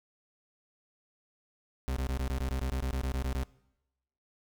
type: tone bursts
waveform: 40% pulse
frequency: 65.41 Hz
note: C2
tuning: in tune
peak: -29 dBFS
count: 15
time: 1.88-3.433 s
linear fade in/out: 0 ms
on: 83 ms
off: 22 ms
effects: noise-tail reverb RT60 0.9 s tail -22 dB re dry